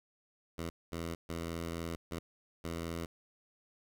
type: tone bursts at uneven times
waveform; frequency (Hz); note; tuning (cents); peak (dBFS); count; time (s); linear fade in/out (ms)
10% pulse; 83.6; E2; +25; -29; 5; 0.58-0.7 / 0.92-1.15 / 1.29-1.96 / 2.11-2.19 / 2.64-3.06; 5
effects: none